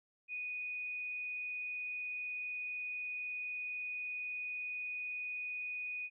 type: tone with frequency modulation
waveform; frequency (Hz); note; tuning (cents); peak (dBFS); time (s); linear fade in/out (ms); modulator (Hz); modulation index
sine; 2479; D#7; -7; -38; 0.28-6.1; 50; 39.8; 0.34
effects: none